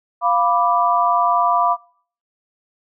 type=chord; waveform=sine; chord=B diminished; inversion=second; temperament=equal; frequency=698.5 / 987.8 / 1174.7 Hz; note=F5 / B5 / D6; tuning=0 / 0 / 0 cents; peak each=-18 dBFS; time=0.21-1.77 s; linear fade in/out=50 ms; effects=noise-tail reverb RT60 0.5 s tail -22 dB re dry